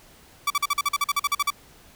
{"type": "tone bursts", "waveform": "sawtooth", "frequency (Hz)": 1152, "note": "D6", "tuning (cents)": -34, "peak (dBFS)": -16, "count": 14, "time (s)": [0.47, 1.504], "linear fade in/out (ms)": 5, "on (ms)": 33, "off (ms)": 44, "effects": ["pink hiss -52 dBFS RMS until 1.95 s"]}